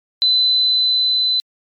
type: tone with level ramp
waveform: sine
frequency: 4021 Hz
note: B7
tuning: 30 cents sharp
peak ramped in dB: -11 to -14 dBFS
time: 0.22-1.4 s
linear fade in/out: 0 ms
effects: MP3 96 kbps